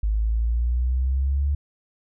sine exponential sweep, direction up, 51.91 to 72.3 Hz, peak -19 dBFS, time 0.03-1.55 s, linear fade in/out 5 ms, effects none

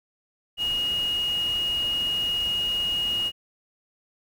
sine tone in noise, 2873 Hz, F7, 48 cents sharp, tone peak -23 dBFS, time 0.57-3.32 s, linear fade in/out 50 ms, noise pink, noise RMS -40 dBFS, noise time 0.57-3.32 s, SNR +14 dB, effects none

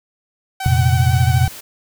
sawtooth tone with vibrato, 758 Hz, F#5, 42 cents sharp, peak -19 dBFS, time 0.6-1.48 s, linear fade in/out 5 ms, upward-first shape sine, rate 12 Hz, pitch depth 32 cents each way
white noise, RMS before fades -35 dBFS, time 0.63-1.61 s, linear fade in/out 10 ms
sine chord, F suspended fourth, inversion none, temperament equal, 87.31 / 116.54 / 130.81 Hz, F2 / Bb2 / C3, 0 / 0 / 0 cents, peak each -16 dBFS, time 0.66-1.48 s, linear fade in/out 0 ms
effects none

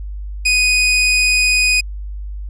sawtooth tone, 2489 Hz, D#7, in tune, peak -8 dBFS, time 0.45-1.81 s, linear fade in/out 10 ms, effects added 50 Hz sine -24 dBFS peak until 2.49 s + resampled to 22050 Hz

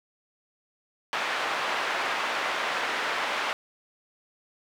pink band-pass noise, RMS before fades -29 dBFS, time 1.13-3.53 s, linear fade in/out 0 ms, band 790 to 2600 Hz, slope 12 dB/octave, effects none

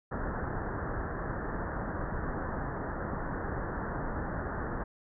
pink low-pass noise, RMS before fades -35 dBFS, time 0.11-4.84 s, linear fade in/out 10 ms, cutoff 1800 Hz, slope 96 dB/octave, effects none

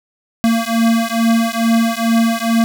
square beating tone pair, 227.5 / 229.8 Hz, A#3 / A#3, -42 / -25 cents, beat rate 2.3 Hz, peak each -16 dBFS, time 0.44-2.64 s, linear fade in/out 0 ms, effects 7-bit

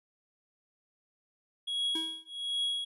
triangle tone with tremolo, 3322 Hz, G#7, in tune, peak -26 dBFS, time 1.67-2.85 s, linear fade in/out 10 ms, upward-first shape triangle, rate 1.3 Hz, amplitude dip 100%
square tone with exponential decay, 322.5 Hz, E4, 38 cents flat, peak -35 dBFS, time 1.95-2.3 s, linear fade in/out 5 ms, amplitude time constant 76 ms
effects resampled to 32000 Hz

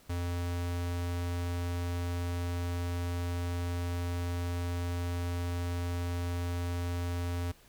square tone, 87.31 Hz, F2, in tune, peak -32 dBFS, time 0.09-7.52 s, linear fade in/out 10 ms, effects pink hiss -60 dBFS RMS until 7.68 s

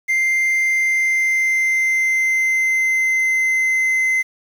triangle tone with pitch glide, 2093 to 2059 Hz, C7 to C7, 0 to -28 cents, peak -13 dBFS, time 0.08-4.23 s, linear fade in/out 20 ms, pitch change -28 cents, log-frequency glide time 0.43-4.03 s, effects 7-bit

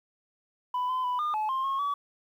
sine tone with pitch steps, 995 / 1021 / 992 / 1212 / 859 / 1057 / 1085 / 1141 Hz, B5 / C6 / B5 / D#6 / A5 / C6 / C#6 / C#6, +13 / -43 / +7 / -46 / -42 / +17 / -37 / +50 cents, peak -24 dBFS, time 0.74-1.94 s, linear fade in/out 5 ms, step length 150 ms, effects tanh soft clip ceiling -25 dBFS + 10-bit

